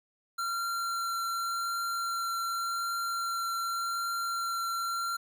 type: tone with vibrato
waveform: square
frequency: 1370 Hz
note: F6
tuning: 34 cents flat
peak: -31 dBFS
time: 0.38-5.17 s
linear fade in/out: 10 ms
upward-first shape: triangle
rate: 0.87 Hz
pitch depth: 9 cents each way
effects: 11-bit